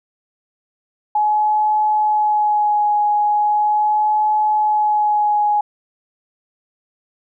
sine tone with vibrato, 843 Hz, G#5, 26 cents sharp, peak -13 dBFS, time 1.15-5.61 s, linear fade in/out 5 ms, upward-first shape sine, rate 0.39 Hz, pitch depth 18 cents each way, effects none

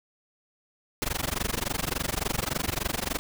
pink noise with amplitude modulation, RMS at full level -26 dBFS, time 1.02-3.19 s, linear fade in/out 0 ms, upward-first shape sine, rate 23.5 Hz, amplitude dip 100%, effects none

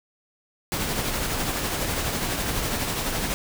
pink noise with tremolo, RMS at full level -25 dBFS, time 0.72-3.34 s, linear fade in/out 0 ms, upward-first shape triangle, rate 12 Hz, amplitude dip 40%, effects none

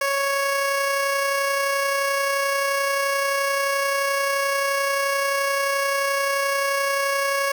15% pulse tone with amplitude modulation, 554.4 Hz, C#5, in tune, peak -13 dBFS, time 0.01-7.52 s, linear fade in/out 5 ms, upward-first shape sine, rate 31.5 Hz, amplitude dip 25%, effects none

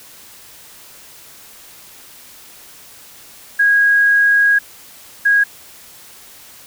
sine tone bursts at uneven times, 1644 Hz, G#6, 18 cents flat, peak -9 dBFS, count 2, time 3.59-4.59 / 5.25-5.44 s, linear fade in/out 10 ms, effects white hiss -41 dBFS RMS until 6.66 s

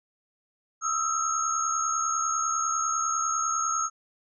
sine tone cluster, 1268 / 1338 / 6540 Hz, D#6 / E6 / G#8, +32 / +25 / -28 cents, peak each -29 dBFS, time 0.81-3.9 s, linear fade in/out 50 ms, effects none

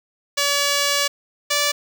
5% pulse tone pair in turn, 570 / 580.6 Hz, C#5 / D5, +48 / -20 cents, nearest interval unison, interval 32 cents, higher second, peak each -6 dBFS, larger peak neither, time 0.37-1.08 / 1.5-1.72 s, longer first, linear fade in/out 10 ms, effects none

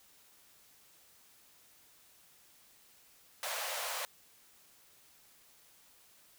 pink high-pass noise, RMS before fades -38 dBFS, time 3.43-4.05 s, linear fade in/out 0 ms, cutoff 500 Hz, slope 96 dB/octave, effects white hiss -63 dBFS RMS until 6.38 s

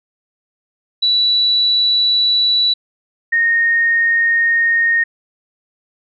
sine tone pair in turn, 3943 / 1850.7 Hz, B7 / A#6, -4 / -13 cents, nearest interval octave + minor second, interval 1309 cents, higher first, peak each -11 dBFS, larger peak neither, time 1.02-2.74 / 3.32-5.04 s, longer neither, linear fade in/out 10 ms, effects none

